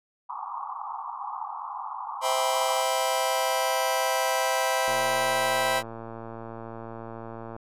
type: band-pass noise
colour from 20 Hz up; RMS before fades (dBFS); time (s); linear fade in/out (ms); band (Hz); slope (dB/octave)
pink; -35; 0.29-2.83; 10; 790 to 1200; 96
type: chord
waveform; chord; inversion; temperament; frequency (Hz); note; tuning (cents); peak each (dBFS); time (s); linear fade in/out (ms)
sawtooth; C major seventh; none; just; 523.3 / 654.1 / 784.9 / 981.1; C5 / E5 / G5 / B5; 0 / -14 / +2 / -12; -25; 2.21-5.83; 50
type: click train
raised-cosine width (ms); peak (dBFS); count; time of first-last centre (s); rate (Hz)
1; -25; 307; 4.88-7.564; 114
effects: resampled to 32000 Hz